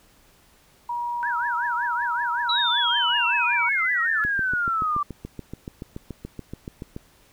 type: tone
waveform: sine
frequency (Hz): 956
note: A#5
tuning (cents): +43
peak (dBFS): -25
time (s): 0.89-3.69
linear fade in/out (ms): 5
type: tone with vibrato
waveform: sine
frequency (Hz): 1495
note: F#6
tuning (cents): +17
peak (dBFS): -25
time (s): 1.23-4.24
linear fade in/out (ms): 0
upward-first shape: triangle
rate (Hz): 5.3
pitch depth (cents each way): 290
type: exponential sweep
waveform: sine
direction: down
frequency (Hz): 3951 to 1158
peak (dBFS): -21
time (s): 2.49-5.03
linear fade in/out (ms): 5
type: click train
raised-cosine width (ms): 3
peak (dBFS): -20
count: 20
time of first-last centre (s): 4.25-6.964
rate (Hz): 7
effects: pink hiss -57 dBFS RMS until 7.32 s